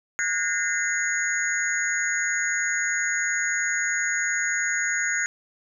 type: tone cluster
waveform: sine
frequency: 1450 / 1613 / 1820 / 2047 / 6700 Hz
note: F#6 / G6 / A#6 / C7 / G#8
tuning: -35 / +49 / -42 / -38 / +14 cents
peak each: -29 dBFS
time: 0.19-5.26 s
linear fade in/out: 0 ms
effects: none